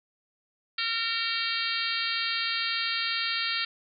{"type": "harmonic tone with a mistuned harmonic", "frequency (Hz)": 457.9, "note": "A#4", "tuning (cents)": -31, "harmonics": [3, 4, 5, 6, 7, 8, 9, 10], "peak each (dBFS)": [-35, -35, -35, -35, -35, -35, -35, -35], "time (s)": [0.78, 3.65], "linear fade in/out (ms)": 5, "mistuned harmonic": 8, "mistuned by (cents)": 27, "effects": []}